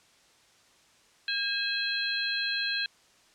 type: tone cluster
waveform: sine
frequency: 1621 / 2586 / 3295 / 4107 Hz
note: G#6 / E7 / G#7 / C8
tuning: -42 / -34 / -14 / -33 cents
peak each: -32 / -35 / -35 / -31 dBFS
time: 1.28-2.86 s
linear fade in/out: 2 ms
effects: white hiss -61 dBFS RMS until 3.34 s + low-pass 7000 Hz 12 dB/octave